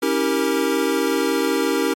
square chord, C# diminished seventh, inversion none, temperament equal with one note detuned, 277.2 / 322.7 / 392 / 466.2 Hz, C#4 / E4 / G4 / Bb4, 0 / -37 / 0 / 0 cents, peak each -24 dBFS, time 0.02-1.94 s, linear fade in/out 10 ms, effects MP3 64 kbps

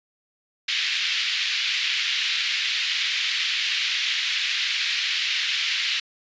white band-pass noise, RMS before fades -25 dBFS, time 0.68-6 s, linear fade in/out 5 ms, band 2000 to 4000 Hz, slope 24 dB/octave, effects resampled to 16000 Hz

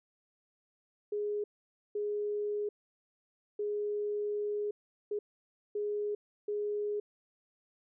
sine tone bursts at uneven times, 415.3 Hz, G#4, in tune, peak -31 dBFS, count 6, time 1.12-1.44 / 1.95-2.69 / 3.59-4.71 / 5.11-5.19 / 5.75-6.15 / 6.48-7 s, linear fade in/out 5 ms, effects none

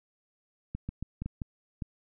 clicks, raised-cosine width 5 ms, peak -22 dBFS, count 7, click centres 0.75 / 0.89 / 1.026 / 1.22 / 1.26 / 1.418 / 1.822 s, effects none

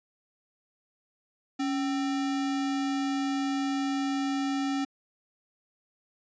sine tone with sample-and-hold, 277.2 Hz, C#4, in tune, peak -26 dBFS, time 1.59-4.85 s, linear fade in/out 10 ms, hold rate 1050 Hz, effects resampled to 16000 Hz

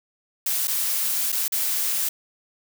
blue noise with dropouts, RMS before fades -24 dBFS, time 0.46-2.09 s, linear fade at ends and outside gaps 5 ms, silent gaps 0.673-0.679 / 1.32-1.325 / 1.481-1.521 s, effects none

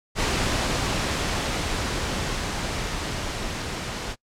pink noise with level ramp, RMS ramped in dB -23 to -31 dBFS, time 0.15-4.16 s, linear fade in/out 50 ms, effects noise-tail reverb RT60 0.1 s tail -24 dB re dry + low-pass 7000 Hz 12 dB/octave

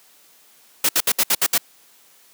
white noise bursts, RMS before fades -17 dBFS, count 7, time 0.84-1.58 s, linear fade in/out 5 ms, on 50 ms, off 65 ms, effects white hiss -53 dBFS RMS until 2.33 s + high-pass 200 Hz 12 dB/octave

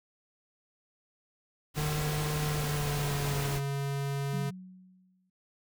pink noise, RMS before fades -36 dBFS, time 1.74-3.61 s, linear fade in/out 50 ms
square tone with pitch glide, 150.4 to 139.52 Hz, D3 to C#3, +42 to +12 cents, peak -31 dBFS, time 1.76-4.51 s, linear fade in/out 20 ms, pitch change -130 cents, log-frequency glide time 2.42-3.56 s
sine tone with exponential decay, 185 Hz, F#3, in tune, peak -32 dBFS, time 4.33-5.3 s, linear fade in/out 5 ms, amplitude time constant 210 ms
effects none

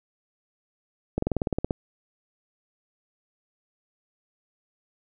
slowing click train, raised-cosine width 2 ms, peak -11 dBFS, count 11, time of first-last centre 1.18-1.708 s, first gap 44 ms, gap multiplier 1.04, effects none

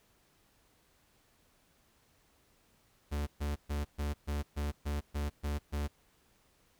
45% pulse tone bursts, 73 Hz, D2, 10 cents flat, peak -32 dBFS, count 10, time 3.11-5.88 s, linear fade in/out 20 ms, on 160 ms, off 130 ms, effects pink hiss -69 dBFS RMS until 6.79 s

